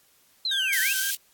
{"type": "linear two-way sweep", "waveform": "sine", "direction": "down then up", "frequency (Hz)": [4200, 1661.2, 2790], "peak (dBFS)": -24, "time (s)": [0.45, 0.93], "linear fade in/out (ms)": 2, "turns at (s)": 0.8}
{"type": "tone with vibrato", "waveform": "35% pulse", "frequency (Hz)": 1568, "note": "G6", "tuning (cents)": 0, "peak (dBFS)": -27, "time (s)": [0.51, 1.11], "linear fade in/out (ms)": 5, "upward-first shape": "square", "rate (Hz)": 5.8, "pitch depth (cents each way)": 28}
{"type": "high-pass noise", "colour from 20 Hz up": "white", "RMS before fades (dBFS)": -28, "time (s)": [0.73, 1.15], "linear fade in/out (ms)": 0, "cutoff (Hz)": 2700, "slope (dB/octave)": 24}
{"effects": ["white hiss -61 dBFS RMS until 1.33 s", "AAC 64 kbps"]}